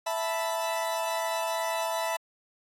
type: chord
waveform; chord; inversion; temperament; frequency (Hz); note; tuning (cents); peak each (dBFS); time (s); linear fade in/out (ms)
40% pulse; E suspended fourth; none; equal; 659.3 / 880 / 987.8; E5 / A5 / B5; 0 / 0 / 0; -30 / -33 / -32; 0.06-2.17; 10
effects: AAC 48 kbps